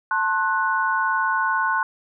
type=chord; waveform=sine; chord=F# diminished; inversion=first; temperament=just; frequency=888 / 1065.6 / 1480 Hz; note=A5 / C6 / F#6; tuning=+16 / +31 / 0 cents; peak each=-25 / -23 / -22 dBFS; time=0.11-1.83 s; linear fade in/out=2 ms; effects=none